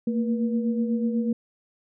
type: tone cluster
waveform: sine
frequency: 227.5 / 235.6 / 481.9 Hz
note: A#3 / A#3 / B4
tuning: -42 / +19 / -43 cents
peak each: -23 / -31 / -32 dBFS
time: 0.07-1.33 s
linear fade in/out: 5 ms
effects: none